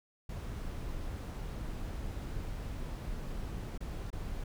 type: noise with dropouts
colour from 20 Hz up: brown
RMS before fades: -39 dBFS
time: 0.29-4.44 s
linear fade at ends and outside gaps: 5 ms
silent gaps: 3.778-3.805 / 4.104-4.128 s
effects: none